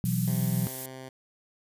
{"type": "chord", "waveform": "sine", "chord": "B suspended fourth", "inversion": "none", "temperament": "equal", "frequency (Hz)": [123.47, 164.81, 185], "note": ["B2", "E3", "F#3"], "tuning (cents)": [0, 0, 0], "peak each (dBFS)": [-28, -30, -29], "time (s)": [0.04, 0.67], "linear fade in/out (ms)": 0}
{"type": "noise", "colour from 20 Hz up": "violet", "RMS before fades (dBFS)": -34, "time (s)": [0.05, 0.86], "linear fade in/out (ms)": 2}
{"type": "tone", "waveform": "10% pulse", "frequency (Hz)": 130.81, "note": "C3", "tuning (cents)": 0, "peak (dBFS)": -32, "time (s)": [0.27, 1.09], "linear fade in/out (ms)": 5}
{"effects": ["resampled to 32000 Hz"]}